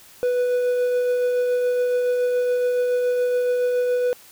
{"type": "tone with tremolo", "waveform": "triangle", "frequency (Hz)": 493.9, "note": "B4", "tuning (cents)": 0, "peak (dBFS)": -15, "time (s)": [0.23, 4.13], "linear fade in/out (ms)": 0, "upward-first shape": "triangle", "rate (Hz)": 7.1, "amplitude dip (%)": 25, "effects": ["white hiss -48 dBFS RMS until 4.31 s"]}